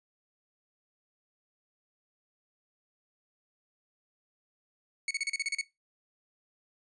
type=tone bursts; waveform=sawtooth; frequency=2217 Hz; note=C#7; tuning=in tune; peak=-25 dBFS; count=9; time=5.08-5.612 s; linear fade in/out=2 ms; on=28 ms; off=35 ms; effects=noise-tail reverb RT60 0.2 s tail -18 dB re dry + resampled to 22050 Hz

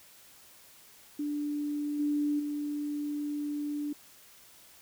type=tone with level steps; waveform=sine; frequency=293.7 Hz; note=D4; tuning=in tune; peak=-30 / -26 / -31 dBFS; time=1.19-3.93 s; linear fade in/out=5 ms; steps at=1.99 / 2.39 s; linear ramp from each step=10 ms; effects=white hiss -56 dBFS RMS until 4.81 s

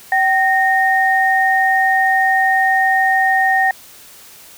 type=tone pair together; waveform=sine; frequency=767 / 1846.5 Hz; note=G5 / A#6; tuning=-38 / -17 cents; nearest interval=octave + minor third; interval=1521 cents; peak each=-14 dBFS; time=0.12-3.71 s; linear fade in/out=2 ms; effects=white hiss -41 dBFS RMS until 4.57 s

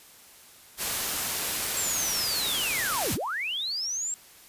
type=noise; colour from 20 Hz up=white; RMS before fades=-29 dBFS; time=0.77-3.18 s; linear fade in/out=50 ms
type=linear two-way sweep; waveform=sine; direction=down then up; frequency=7630 to 66.7 to 7630 Hz; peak=-28 dBFS; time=1.77-4.14 s; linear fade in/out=0 ms; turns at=3.14 s
effects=white hiss -52 dBFS RMS until 4.48 s + resampled to 32000 Hz

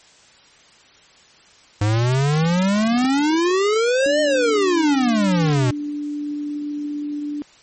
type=exponential two-way sweep; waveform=square; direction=up then down; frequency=101.7 to 616 to 119.8 Hz; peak=-16 dBFS; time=1.81-5.71 s; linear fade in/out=5 ms; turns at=4.21 s
type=tone; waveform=sine; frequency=293.7 Hz; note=D4; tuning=in tune; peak=-23 dBFS; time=4.06-7.42 s; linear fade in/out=0 ms
effects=white hiss -50 dBFS RMS until 7.62 s + MP3 32 kbps

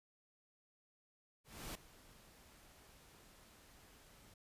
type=noise with ADSR envelope; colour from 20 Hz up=pink; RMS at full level=-45 dBFS; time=1.44-4.34 s; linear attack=310 ms; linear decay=5 ms; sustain=-18 dB; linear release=4 ms; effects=resampled to 32000 Hz

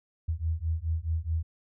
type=beating tone pair; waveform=sine; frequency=79 / 83.7 Hz; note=D#2 / E2; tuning=+27 / +27 cents; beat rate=4.7 Hz; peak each=-30 dBFS; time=0.28-1.43 s; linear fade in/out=10 ms; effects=none

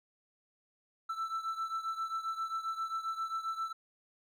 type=beating tone pair; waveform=triangle; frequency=1325 / 1332.5 Hz; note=E6 / E6; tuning=+9 / +18 cents; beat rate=7.5 Hz; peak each=-34 / -38 dBFS; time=1.09-3.73 s; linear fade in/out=10 ms; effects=none

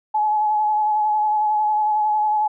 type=tone with vibrato; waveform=sine; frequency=850 Hz; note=G#5; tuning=40 cents sharp; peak=-16 dBFS; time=0.14-2.48 s; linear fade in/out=10 ms; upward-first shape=sine; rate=11 Hz; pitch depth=23 cents each way; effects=none

